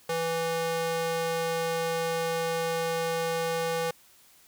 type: tone with high-pass filter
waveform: square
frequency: 165.1 Hz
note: E3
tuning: 3 cents sharp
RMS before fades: -29 dBFS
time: 0.09-3.91 s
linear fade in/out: 5 ms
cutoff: 440 Hz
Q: 1.4
effects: white hiss -58 dBFS RMS until 4.47 s